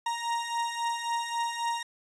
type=beating tone pair; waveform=40% pulse; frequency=932.3 / 936 Hz; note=A#5 / A#5; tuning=0 / +7 cents; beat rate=3.7 Hz; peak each=-33 / -30 dBFS; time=0.06-1.83 s; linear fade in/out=5 ms; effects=resampled to 22050 Hz